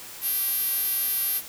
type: tone with band-pass filter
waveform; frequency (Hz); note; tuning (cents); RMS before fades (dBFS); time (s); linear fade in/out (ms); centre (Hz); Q
5% pulse; 392; G4; 0; -26; 0.21-1.42; 50; 12000; 5.6
effects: white hiss -41 dBFS RMS until 1.48 s